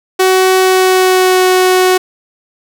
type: tone with pitch glide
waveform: sawtooth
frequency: 374.8 to 369.6 Hz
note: F#4 to F#4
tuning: +22 to -2 cents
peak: -3 dBFS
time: 0.19-1.98 s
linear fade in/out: 10 ms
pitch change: -24 cents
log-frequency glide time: 0.59-1.43 s
effects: none